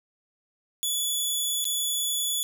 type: tone with dropouts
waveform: 15% pulse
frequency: 3426 Hz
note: A7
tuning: 47 cents flat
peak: -18 dBFS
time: 0.83-2.43 s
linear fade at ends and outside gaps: 0 ms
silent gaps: 1.643-1.653 s
effects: none

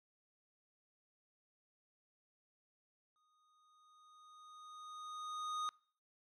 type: tone with exponential growth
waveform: square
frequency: 1239 Hz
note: D#6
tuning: 8 cents flat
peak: -37 dBFS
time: 3.16-5.69 s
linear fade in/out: 0 ms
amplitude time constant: 550 ms
effects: noise-tail reverb RT60 0.5 s tail -24 dB re dry + low-pass 6000 Hz 12 dB/octave

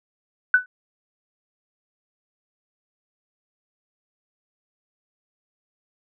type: tone with exponential decay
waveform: sine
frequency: 1495 Hz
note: F#6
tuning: 17 cents sharp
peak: -8 dBFS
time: 0.54-0.66 s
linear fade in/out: 2 ms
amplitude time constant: 26 ms
effects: none

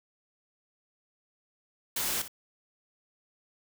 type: noise with echo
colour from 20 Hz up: white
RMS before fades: -31 dBFS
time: 1.96-2.22 s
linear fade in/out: 5 ms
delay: 61 ms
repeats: 1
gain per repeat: -12 dB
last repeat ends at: 2.281 s
effects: none

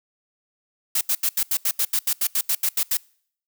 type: noise bursts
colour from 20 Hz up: blue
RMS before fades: -21 dBFS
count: 15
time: 0.95-2.971 s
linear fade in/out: 5 ms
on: 61 ms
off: 79 ms
effects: noise-tail reverb RT60 0.6 s tail -26 dB re dry

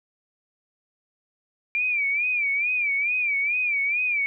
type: tone with vibrato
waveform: sine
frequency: 2358 Hz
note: D7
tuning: 6 cents sharp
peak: -21 dBFS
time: 1.75-4.26 s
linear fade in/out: 0 ms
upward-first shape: sine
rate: 2.3 Hz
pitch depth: 110 cents each way
effects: none

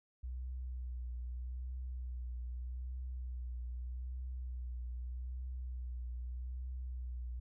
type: tone with vibrato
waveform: sine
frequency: 62 Hz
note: B1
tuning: 7 cents sharp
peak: -39 dBFS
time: 0.23-7.4 s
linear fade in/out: 10 ms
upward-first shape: triangle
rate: 0.81 Hz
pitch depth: 42 cents each way
effects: none

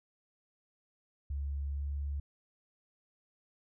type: tone with pitch glide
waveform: sine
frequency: 70.4 to 71.14 Hz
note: C#2 to C#2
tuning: +27 to +45 cents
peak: -33 dBFS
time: 1.3-2.2 s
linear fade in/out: 5 ms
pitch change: +18 cents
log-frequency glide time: 1.73-1.84 s
effects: none

